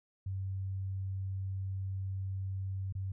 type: tone with dropouts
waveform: sine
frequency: 95.9 Hz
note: G2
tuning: 37 cents flat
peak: -34 dBFS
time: 0.26-3.12 s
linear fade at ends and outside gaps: 5 ms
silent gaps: 2.925-2.951 s
effects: none

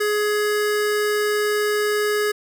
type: tone pair together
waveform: square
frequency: 419 / 1676 Hz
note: G#4 / G#6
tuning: +15 / +15 cents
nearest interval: 2 octaves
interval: 2400 cents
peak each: -20 / -27 dBFS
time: 0-2.32 s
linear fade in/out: 10 ms
effects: none

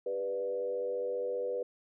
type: tone with frequency modulation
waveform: sine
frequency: 492.5 Hz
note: B4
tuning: 5 cents flat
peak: -31 dBFS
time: 0.06-1.63 s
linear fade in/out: 5 ms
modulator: 94.8 Hz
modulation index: 0.76
effects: none

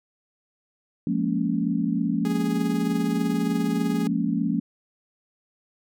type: chord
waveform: sine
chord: Bb minor seventh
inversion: second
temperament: just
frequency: 174.81 / 209.8 / 233.1 / 279.7 Hz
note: F3 / Ab3 / Bb3 / Db4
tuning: +2 / +18 / 0 / +16 cents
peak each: -27 dBFS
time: 1.07-4.6 s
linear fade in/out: 2 ms
type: tone with tremolo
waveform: sawtooth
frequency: 414.7 Hz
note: G#4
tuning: 3 cents flat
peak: -26 dBFS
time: 2.25-4.07 s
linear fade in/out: 0 ms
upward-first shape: sine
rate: 20 Hz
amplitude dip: 50%
effects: none

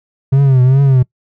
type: tone with vibrato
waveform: triangle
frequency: 132.7 Hz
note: C3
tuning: 25 cents sharp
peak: -4 dBFS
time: 0.32-1.03 s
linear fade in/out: 10 ms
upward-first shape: triangle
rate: 2.5 Hz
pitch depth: 110 cents each way
effects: noise-tail reverb RT60 0.1 s tail -22 dB re dry

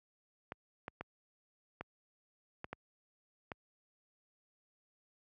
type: clicks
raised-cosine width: 0.5 ms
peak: -26 dBFS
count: 7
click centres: 0.521 / 0.881 / 1.01 / 1.81 / 2.644 / 2.73 / 3.518 s
effects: high-pass 60 Hz 12 dB/octave

